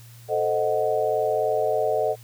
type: chord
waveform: sine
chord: A diminished seventh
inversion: none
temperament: equal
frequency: 440 / 523.3 / 622.3 / 740 Hz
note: A4 / C5 / Eb5 / Gb5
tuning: 0 / 0 / 0 / 0 cents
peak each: -25 / -28 / -24 / -27 dBFS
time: 0.28-2.16 s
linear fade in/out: 50 ms
effects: added 117 Hz sine -44 dBFS peak until 2.23 s + white hiss -52 dBFS RMS until 2.23 s